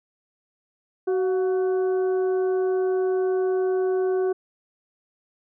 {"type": "harmonic tone with a mistuned harmonic", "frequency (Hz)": 374.9, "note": "F#4", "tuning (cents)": 23, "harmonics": [1, 2, 3, 4], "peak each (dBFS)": [-20, -34, -42, -42], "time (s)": [1.07, 4.33], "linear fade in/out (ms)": 10, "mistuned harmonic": 2, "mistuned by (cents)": -71, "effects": []}